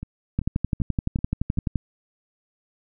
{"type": "two click trains", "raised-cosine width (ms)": 5, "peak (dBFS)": [-10, -20], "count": [17, 5], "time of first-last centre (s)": [[0.39, 1.758], [0.03, 1.574]], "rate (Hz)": [11.7, 2.59], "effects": []}